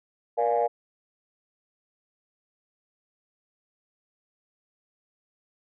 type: chord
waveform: sine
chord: Bb dominant seventh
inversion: none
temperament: equal with one note detuned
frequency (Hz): 474.9 / 587.3 / 698.5 / 830.6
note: Bb4 / D5 / F5 / Ab5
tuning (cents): +32 / 0 / 0 / 0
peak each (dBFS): -25 / -27 / -25 / -27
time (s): 0.37-0.68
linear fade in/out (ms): 20
effects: tanh soft clip ceiling -14 dBFS